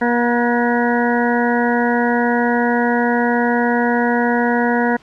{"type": "harmonic tone with a mistuned harmonic", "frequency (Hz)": 239.1, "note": "A#3", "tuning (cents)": 44, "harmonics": [1, 2, 3, 4, 6, 7, 8], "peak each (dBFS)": [-17, -20, -22, -23, -25, -25, -26], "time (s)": [0.01, 4.97], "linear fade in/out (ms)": 10, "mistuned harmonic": 6, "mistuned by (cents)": 28, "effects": ["pink hiss -49 dBFS RMS until 5.02 s", "low-pass 5000 Hz 12 dB/octave"]}